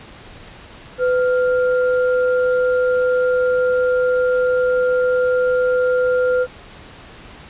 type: tone pair together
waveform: sine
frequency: 502.2 / 1396.9 Hz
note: B4 / F6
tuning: +29 / 0 cents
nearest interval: octave + tritone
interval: 1771 cents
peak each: -14 / -24 dBFS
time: 0.98-6.47 s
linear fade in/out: 50 ms
effects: pink hiss -40 dBFS RMS until 7.49 s + resampled to 8000 Hz